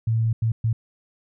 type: tone bursts at uneven times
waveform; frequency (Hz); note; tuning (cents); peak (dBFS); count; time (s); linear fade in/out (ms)
sine; 113; A2; +47; -18; 3; 0.07-0.33 / 0.42-0.52 / 0.64-0.73; 5
effects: none